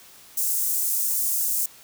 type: high-pass noise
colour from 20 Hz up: white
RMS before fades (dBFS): -24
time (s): 0.37-1.66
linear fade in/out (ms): 5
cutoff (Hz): 6900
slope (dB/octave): 24
effects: white hiss -49 dBFS RMS until 1.83 s